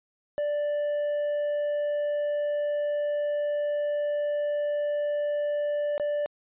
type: tone with dropouts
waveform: triangle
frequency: 587.3 Hz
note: D5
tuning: in tune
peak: -23 dBFS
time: 0.38-6.26 s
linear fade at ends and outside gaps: 0 ms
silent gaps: 5.979-5.998 s
effects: resampled to 8000 Hz